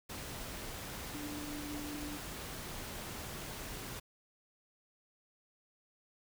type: tone in noise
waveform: sine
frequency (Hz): 294.9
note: D4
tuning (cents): +7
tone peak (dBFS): -42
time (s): 1.14-2.18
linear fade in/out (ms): 10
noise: pink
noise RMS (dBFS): -44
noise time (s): 0.09-4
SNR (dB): -1
effects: none